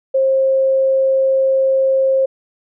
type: tone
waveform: sine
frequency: 533 Hz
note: C5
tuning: 32 cents sharp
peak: -11 dBFS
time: 0.14-2.26 s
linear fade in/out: 10 ms
effects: none